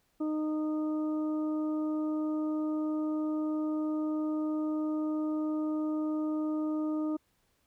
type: harmonic tone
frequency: 307.7 Hz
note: D#4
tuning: 19 cents flat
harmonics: 1 / 2 / 3 / 4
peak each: -29 / -41 / -50 / -46 dBFS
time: 0.2-7.17 s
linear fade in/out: 10 ms
effects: pink hiss -73 dBFS RMS until 7.66 s